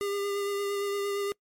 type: tone with vibrato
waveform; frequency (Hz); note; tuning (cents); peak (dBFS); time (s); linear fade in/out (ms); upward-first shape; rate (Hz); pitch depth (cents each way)
square; 402.5; G4; +46; -29; 0.01-1.32; 0; sine; 8.7; 17
effects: noise-tail reverb RT60 0.1 s tail -25 dB re dry + MP3 64 kbps